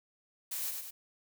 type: noise with echo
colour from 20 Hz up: blue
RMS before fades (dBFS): -37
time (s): 0.51-0.71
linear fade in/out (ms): 10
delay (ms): 100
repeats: 2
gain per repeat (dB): -4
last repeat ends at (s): 0.91
effects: none